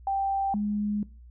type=tone pair in turn; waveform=sine; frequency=784 / 207.7 Hz; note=G5 / G#3; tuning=0 / 0 cents; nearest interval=octave + major seventh; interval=2300 cents; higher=first; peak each=-24 / -25 dBFS; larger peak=first; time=0.07-0.54 / 0.54-1.03 s; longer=second; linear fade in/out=2 ms; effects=noise-tail reverb RT60 0.4 s tail -21 dB re dry + added 60 Hz sine -46 dBFS peak until 1.3 s